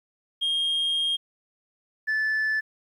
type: tone pair in turn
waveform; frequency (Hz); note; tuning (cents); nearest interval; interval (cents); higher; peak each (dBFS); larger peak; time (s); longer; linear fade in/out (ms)
sine; 3232 / 1744; G#7 / A6; -48 / -16; major seventh; 1068; first; -20; neither; 0.41-1.17 / 2.07-2.61; first; 20
effects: tanh soft clip ceiling -21 dBFS + 10-bit